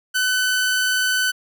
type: tone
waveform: sawtooth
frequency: 1507 Hz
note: F#6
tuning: 31 cents sharp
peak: -14 dBFS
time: 0.14-1.32 s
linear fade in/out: 20 ms
effects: none